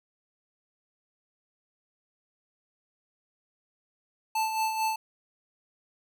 square tone with tremolo, 880 Hz, A5, in tune, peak -25 dBFS, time 4.35-4.96 s, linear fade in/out 5 ms, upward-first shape sine, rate 4.5 Hz, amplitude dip 50%, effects none

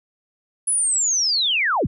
sine linear sweep, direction down, 10290 to 30.38 Hz, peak -17 dBFS, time 0.67-1.87 s, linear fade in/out 10 ms, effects none

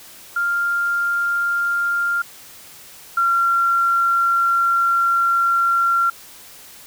sine tone pair in turn, 1396.9 / 1373.7 Hz, F6 / F6, 0 / -29 cents, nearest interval unison, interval 29 cents, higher first, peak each -17 / -14 dBFS, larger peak second, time 0.36-2.22 / 3.17-6.1 s, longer second, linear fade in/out 5 ms, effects white hiss -42 dBFS RMS until 6.86 s

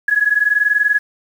sine tone pair together, 1670.6 / 1691 Hz, G#6 / G#6, +10 / +31 cents, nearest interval unison, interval 21 cents, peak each -15 dBFS, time 0.08-0.99 s, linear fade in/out 5 ms, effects 7-bit

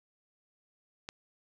click, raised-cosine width 0.2 ms, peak -22 dBFS, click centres 1.089 s, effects none

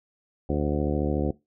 harmonic tone with a mistuned harmonic, 73.7 Hz, D2, 7 cents sharp, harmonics 1 / 2 / 3 / 4 / 5 / 6 / 7 / 8 / 9 / 10, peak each -29 / -30 / -31 / -29 / -31 / -34 / -33 / -41 / -44 / -39 dBFS, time 0.49-1.31 s, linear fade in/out 5 ms, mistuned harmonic 8, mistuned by -28 cents, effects noise-tail reverb RT60 0.2 s tail -20 dB re dry

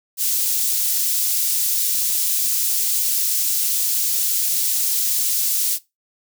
white high-pass noise, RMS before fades -20 dBFS, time 0.17-5.79 s, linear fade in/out 50 ms, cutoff 5200 Hz, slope 12 dB/octave, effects noise-tail reverb RT60 0.2 s tail -18 dB re dry

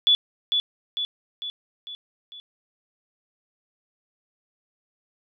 sine tone with echo, 3438 Hz, A7, 41 cents flat, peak -14 dBFS, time 0.07-0.15 s, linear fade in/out 0 ms, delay 450 ms, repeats 5, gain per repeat -5 dB, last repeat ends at 2.4 s, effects none

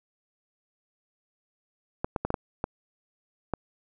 clicks, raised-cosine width 1 ms, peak -13 dBFS, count 7, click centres 2.045 / 2.162 / 2.25 / 2.304 / 2.342 / 2.641 / 3.537 s, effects none

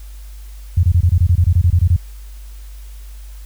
sine tone bursts, 87.31 Hz, F2, in tune, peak -8 dBFS, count 14, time 0.77-1.964 s, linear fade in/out 5 ms, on 63 ms, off 24 ms, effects added 50 Hz sine -31 dBFS peak until 3.45 s + white hiss -48 dBFS RMS until 3.45 s

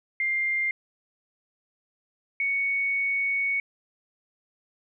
sine tone pair in turn, 2100 / 2225 Hz, C7 / C#7, +6 / +6 cents, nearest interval minor second, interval 100 cents, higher second, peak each -23 dBFS, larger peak neither, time 0.2-0.71 / 2.4-3.6 s, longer second, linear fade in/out 2 ms, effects none

